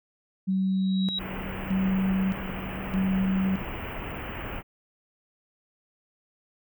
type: tone with tremolo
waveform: sine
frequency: 190 Hz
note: F#3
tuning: 46 cents sharp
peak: -22 dBFS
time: 0.47-3.63 s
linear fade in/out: 20 ms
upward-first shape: square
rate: 0.81 Hz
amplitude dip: 80%
type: tone with exponential growth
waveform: sine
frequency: 3849 Hz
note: B7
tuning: 45 cents flat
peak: -25 dBFS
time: 0.5-1.19 s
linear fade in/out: 5 ms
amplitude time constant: 150 ms
type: band-stop noise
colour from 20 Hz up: pink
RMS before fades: -35 dBFS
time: 1.17-4.63 s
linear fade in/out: 50 ms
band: 3000 to 16000 Hz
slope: 96 dB/octave
effects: none